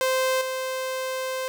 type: tone with level steps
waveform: sawtooth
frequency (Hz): 520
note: C5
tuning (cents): -11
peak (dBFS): -17 / -23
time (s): 0.01-1.48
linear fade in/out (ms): 0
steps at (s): 0.41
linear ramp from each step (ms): 5
effects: none